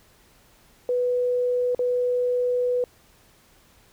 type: tone with dropouts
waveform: sine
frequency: 493.9 Hz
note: B4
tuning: in tune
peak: -20 dBFS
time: 0.89-2.84 s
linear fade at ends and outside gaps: 1 ms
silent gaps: 1.748-1.792 s
effects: pink hiss -57 dBFS RMS until 3.92 s